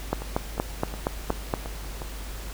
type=two click trains; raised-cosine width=1 ms; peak=-20 / -9 dBFS; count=6 / 7; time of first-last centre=0.22-2.019 / 0.13-1.538 s; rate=2.78 / 4.26 Hz; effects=added 50 Hz sine -35 dBFS peak until 2.53 s + pink hiss -41 dBFS RMS until 2.53 s